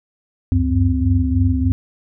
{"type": "tone cluster", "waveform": "sine", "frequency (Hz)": [72.2, 92.3, 95.6, 258.6], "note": ["D2", "F#2", "G2", "C4"], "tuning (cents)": [-29, -4, -43, -20], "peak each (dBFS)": -19, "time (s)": [0.52, 1.72], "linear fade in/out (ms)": 0, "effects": []}